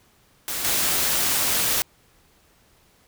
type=noise with level steps; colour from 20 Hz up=white; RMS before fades=-28 / -22 dBFS; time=0.48-1.82 s; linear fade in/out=0 ms; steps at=0.64 s; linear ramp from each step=10 ms; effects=pink hiss -59 dBFS RMS until 3.07 s